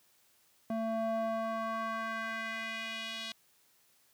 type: tone with band-pass filter sweep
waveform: square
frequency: 224.1 Hz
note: A3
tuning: 32 cents sharp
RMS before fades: -36 dBFS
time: 0.7-3.32 s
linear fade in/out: 2 ms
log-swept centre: 480 to 3600 Hz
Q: 2.2
effects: white hiss -68 dBFS RMS until 4.13 s + high-pass 60 Hz 12 dB/octave